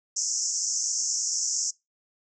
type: band-pass noise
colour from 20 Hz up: pink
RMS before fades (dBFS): -28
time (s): 0.16-1.71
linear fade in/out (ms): 10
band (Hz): 5400 to 7400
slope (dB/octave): 96
effects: noise-tail reverb RT60 0.2 s tail -23 dB re dry